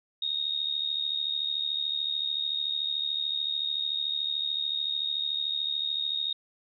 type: tone with amplitude modulation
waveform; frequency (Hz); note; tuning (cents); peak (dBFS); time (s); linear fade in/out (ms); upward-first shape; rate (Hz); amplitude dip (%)
sine; 3729; A#7; 0; -24; 0.22-6.33; 5; sine; 73.6; 75
effects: none